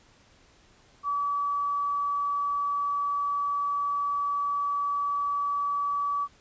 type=tone; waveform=sine; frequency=1146 Hz; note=D6; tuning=43 cents flat; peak=-25 dBFS; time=1.03-6.28 s; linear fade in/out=50 ms; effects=pink hiss -59 dBFS RMS until 6.4 s + resampled to 16000 Hz

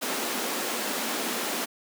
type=high-pass noise; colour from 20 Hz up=pink; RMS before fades=-30 dBFS; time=0.01-1.66 s; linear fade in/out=20 ms; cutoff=210 Hz; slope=48 dB/octave; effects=none

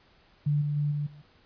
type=tone with level steps; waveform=sine; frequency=146.83 Hz; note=D3; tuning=in tune; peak=-22 / -26 / -24 / -27 / -46 dBFS; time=0.46-1.22 s; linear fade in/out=10 ms; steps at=0.61 / 0.76 / 0.91 / 1.06 s; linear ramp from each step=10 ms; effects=pink hiss -61 dBFS RMS until 1.45 s + resampled to 11025 Hz

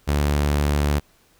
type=tone; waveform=sawtooth; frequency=72.9 Hz; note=D2; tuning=12 cents flat; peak=-14 dBFS; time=0.07-1 s; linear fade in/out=20 ms; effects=pink hiss -58 dBFS RMS until 1.39 s

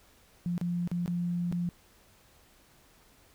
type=tone with dropouts; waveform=sine; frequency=174.4 Hz; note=F3; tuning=2 cents flat; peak=-28 dBFS; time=0.46-1.69 s; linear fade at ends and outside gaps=0 ms; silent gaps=0.579-0.613 / 0.875-0.915 / 1.06-1.078 / 1.515-1.525 s; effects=pink hiss -61 dBFS RMS until 3.34 s

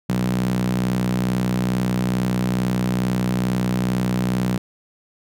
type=tone with high-pass filter; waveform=sawtooth; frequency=62.3 Hz; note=B1; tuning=16 cents sharp; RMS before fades=-21 dBFS; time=0.09-4.58 s; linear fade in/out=5 ms; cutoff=160 Hz; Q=5.3; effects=none

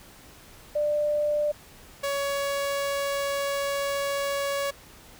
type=tone pair in turn; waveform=sine / sawtooth; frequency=594 / 560.7 Hz; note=D5 / C#5; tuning=+20 / +20 cents; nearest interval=minor second; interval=100 cents; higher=first; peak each=-22 dBFS; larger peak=neither; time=0.75-1.52 / 2.03-4.71 s; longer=second; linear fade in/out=10 ms; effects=pink hiss -50 dBFS RMS until 5.19 s

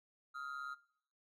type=ring-modulated tone; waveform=triangle; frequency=1330 Hz; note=E6; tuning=15 cents sharp; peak=-38 dBFS; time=0.34-0.75 s; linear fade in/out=20 ms; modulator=68.9 Hz; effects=noise-tail reverb RT60 0.6 s tail -17 dB re dry

